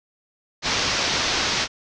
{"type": "low-pass noise", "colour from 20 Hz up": "white", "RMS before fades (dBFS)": -23, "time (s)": [0.62, 1.68], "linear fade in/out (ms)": 50, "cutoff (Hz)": 6000, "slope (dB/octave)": 48, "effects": []}